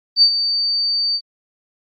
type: tone with ADSR envelope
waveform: sine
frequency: 4600 Hz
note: D8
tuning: 37 cents flat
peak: -6 dBFS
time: 0.16-1.21 s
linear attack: 61 ms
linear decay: 76 ms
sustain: -10 dB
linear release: 60 ms
effects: Opus 32 kbps